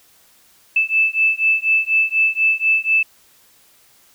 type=beating tone pair; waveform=sine; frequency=2629 / 2633.1 Hz; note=E7 / E7; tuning=-5 / -3 cents; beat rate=4.1 Hz; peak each=-17 dBFS; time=0.76-3.03 s; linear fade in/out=5 ms; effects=white hiss -53 dBFS RMS until 4.14 s